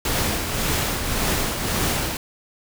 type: noise with tremolo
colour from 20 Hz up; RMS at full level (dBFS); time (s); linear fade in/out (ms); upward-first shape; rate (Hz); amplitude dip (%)
pink; -21; 0.05-2.17; 2; triangle; 1.8; 50
effects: none